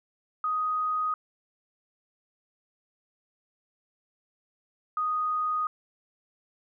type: tone pair in turn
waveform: sine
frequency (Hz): 1249 / 1242.5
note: D#6 / D#6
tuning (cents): +6 / -3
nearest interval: unison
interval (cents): 9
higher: first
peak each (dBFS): -25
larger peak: neither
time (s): 0.44-1.14 / 4.97-5.67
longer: neither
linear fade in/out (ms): 2
effects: none